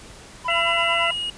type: tone with tremolo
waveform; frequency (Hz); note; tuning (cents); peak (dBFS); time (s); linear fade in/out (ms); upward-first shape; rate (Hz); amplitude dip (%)
triangle; 1000; B5; +21; -22; 0.44-1.13; 20; sine; 8.9; 95
type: harmonic tone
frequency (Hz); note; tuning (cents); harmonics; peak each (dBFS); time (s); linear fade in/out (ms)
676; E5; +43; 1 / 2 / 3 / 4; -25 / -25 / -25 / -25; 0.48-1.11; 5
type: tone with pitch glide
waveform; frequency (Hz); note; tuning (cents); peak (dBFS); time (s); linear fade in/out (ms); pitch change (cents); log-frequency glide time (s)
triangle; 2897 to 2880; F#7 to F#7; -37 to -47; -23; 0.5-1.3; 2; -10; 0.83-1.09
effects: pink hiss -43 dBFS RMS until 1.37 s + resampled to 22050 Hz